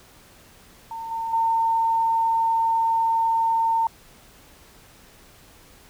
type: tone with level steps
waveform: sine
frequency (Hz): 908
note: A#5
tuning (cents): -46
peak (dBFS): -30 / -25 / -18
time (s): 0.91-3.87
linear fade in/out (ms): 2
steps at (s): 1.11 / 1.33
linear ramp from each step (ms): 5
effects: pink hiss -51 dBFS RMS until 5.89 s